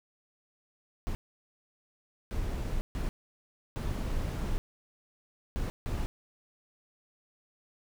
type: noise bursts at uneven times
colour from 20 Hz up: brown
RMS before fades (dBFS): -32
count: 6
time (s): 1.07-1.15 / 2.31-2.81 / 2.95-3.09 / 3.76-4.58 / 5.56-5.7 / 5.86-6.06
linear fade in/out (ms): 0
effects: none